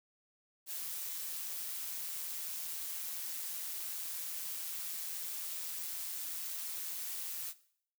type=noise with amplitude modulation; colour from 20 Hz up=blue; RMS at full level=-39 dBFS; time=0.66-7.54 s; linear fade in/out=50 ms; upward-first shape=sine; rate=166 Hz; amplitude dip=40%; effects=noise-tail reverb RT60 0.6 s tail -17 dB re dry